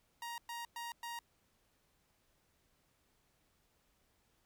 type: tone bursts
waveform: sawtooth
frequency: 940 Hz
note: A#5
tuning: 14 cents sharp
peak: -38 dBFS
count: 4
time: 0.22-1.19 s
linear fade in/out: 2 ms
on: 160 ms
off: 110 ms
effects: pink hiss -75 dBFS RMS until 4.45 s